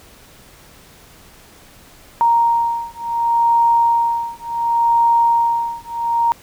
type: beating tone pair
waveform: sine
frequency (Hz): 932.3 / 932.99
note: A#5 / A#5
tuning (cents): 0 / +1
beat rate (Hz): 0.69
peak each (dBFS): -16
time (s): 2.21-6.32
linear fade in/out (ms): 0
effects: pink hiss -45 dBFS RMS until 6.42 s